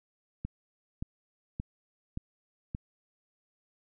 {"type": "click train", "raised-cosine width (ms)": 5, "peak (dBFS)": -22, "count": 5, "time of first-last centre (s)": [0.45, 2.749], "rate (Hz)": 1.74, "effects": []}